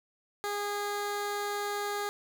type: tone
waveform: 15% pulse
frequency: 409.9 Hz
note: G#4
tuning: 23 cents flat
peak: -25 dBFS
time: 0.44-2.09 s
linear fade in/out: 0 ms
effects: 10-bit